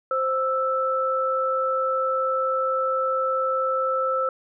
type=tone pair together; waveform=sine; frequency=524 / 1320.4 Hz; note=C5 / E6; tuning=+2 / +2 cents; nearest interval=octave + major third; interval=1600 cents; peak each=-24 / -23 dBFS; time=0.11-4.29 s; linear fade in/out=2 ms; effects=none